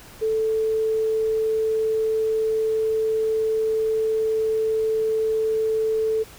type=tone; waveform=sine; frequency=440 Hz; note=A4; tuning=in tune; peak=-19 dBFS; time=0.21-6.24 s; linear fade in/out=20 ms; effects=pink hiss -45 dBFS RMS until 6.38 s